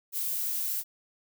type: noise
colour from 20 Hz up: violet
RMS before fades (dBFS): -31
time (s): 0.12-0.84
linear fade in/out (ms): 50
effects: none